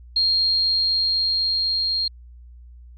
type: tone with level ramp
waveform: sine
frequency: 4228 Hz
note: C8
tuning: 17 cents sharp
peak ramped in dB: -16 to -20 dBFS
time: 0.16-2.08 s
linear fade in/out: 5 ms
effects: added 60 Hz sine -41 dBFS peak until 2.97 s